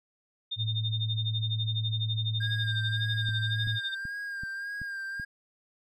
sine tone with tremolo, 3640 Hz, A#7, 42 cents flat, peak -29 dBFS, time 0.51-3.95 s, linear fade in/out 10 ms, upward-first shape sine, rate 12 Hz, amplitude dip 95%
sine tone, 109.5 Hz, A2, 8 cents flat, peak -28 dBFS, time 0.56-3.8 s, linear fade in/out 50 ms
triangle tone with vibrato, 1608 Hz, G6, 44 cents sharp, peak -32 dBFS, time 2.4-5.25 s, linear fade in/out 10 ms, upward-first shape sine, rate 1.8 Hz, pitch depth 38 cents each way
click train, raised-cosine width 5 ms, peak -29 dBFS, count 6, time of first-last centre 3.29-5.198 s, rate 2.62 Hz
effects none

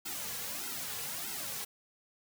white noise with flanger, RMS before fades -39 dBFS, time 0.05-1.65 s, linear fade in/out 10 ms, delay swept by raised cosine 1.7 to 3.3 ms, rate 1.6 Hz, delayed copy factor -0.95, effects none

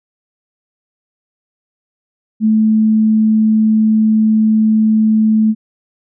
sine tone, 217.9 Hz, A3, 17 cents flat, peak -8 dBFS, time 2.4-5.55 s, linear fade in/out 50 ms, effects none

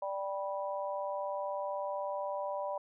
harmonic tone, 196 Hz, G3, in tune, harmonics 3 / 4 / 5, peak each -36 / -41 / -39 dBFS, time 0.02-2.78 s, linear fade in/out 5 ms, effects none

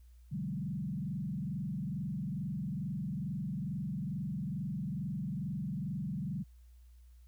sine tone with frequency modulation, 169.8 Hz, F3, 48 cents flat, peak -34 dBFS, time 0.31-6.44 s, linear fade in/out 20 ms, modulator 22.3 Hz, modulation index 1.8, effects added 60 Hz sine -54 dBFS peak until 7.27 s + white hiss -75 dBFS RMS until 7.27 s

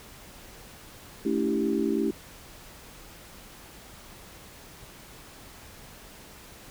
sine chord, A dominant seventh, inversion none, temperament equal with one note detuned, 220 / 284 / 329.6 / 392 Hz, A3 / C#4 / E4 / G4, 0 / +42 / 0 / 0 cents, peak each -29 dBFS, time 1.25-2.11 s, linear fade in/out 5 ms, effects pink hiss -48 dBFS RMS until 6.7 s

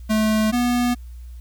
square tone pair in turn, 216.5 / 243.7 Hz, A3 / B3, -28 / -23 cents, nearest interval major second, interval 205 cents, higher second, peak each -17 / -18 dBFS, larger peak first, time 0.09-0.52 / 0.52-0.95 s, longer neither, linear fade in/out 20 ms, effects added 60 Hz sine -34 dBFS peak until 1.4 s + white hiss -59 dBFS RMS until 1.4 s

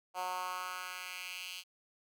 10% pulse tone with high-pass filter sweep, 182.6 Hz, F#3, 23 cents flat, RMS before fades -41 dBFS, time 0.14-1.64 s, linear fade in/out 50 ms, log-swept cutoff 770 to 3300 Hz, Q 2.4, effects none

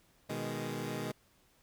15% pulse chord, G# minor, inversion first, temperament equal, 123.47 / 155.56 / 207.7 Hz, B2 / D#3 / G#3, 0 / 0 / 0 cents, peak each -34 dBFS, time 0.29-1.12 s, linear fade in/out 10 ms, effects pink hiss -68 dBFS RMS until 1.62 s

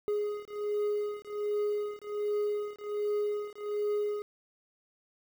triangle beating tone pair, 415.3 / 416.6 Hz, G#4 / G#4, 0 / +5 cents, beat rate 1.3 Hz, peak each -31 dBFS, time 0.08-4.22 s, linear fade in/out 0 ms, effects 9-bit

